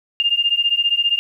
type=beating tone pair; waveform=sine; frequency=2803 / 2818 Hz; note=F7 / F7; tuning=+6 / +15 cents; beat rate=15 Hz; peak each=-18 dBFS; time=0.2-1.19 s; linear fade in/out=0 ms; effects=9-bit